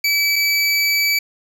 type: tone pair in turn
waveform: 25% pulse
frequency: 2300 / 2300 Hz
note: D7 / D7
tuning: -37 / -37 cents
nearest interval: unison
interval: 0 cents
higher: neither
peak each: -11 dBFS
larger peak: neither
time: 0.04-0.36 / 0.36-1.19 s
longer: second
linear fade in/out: 5 ms
effects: none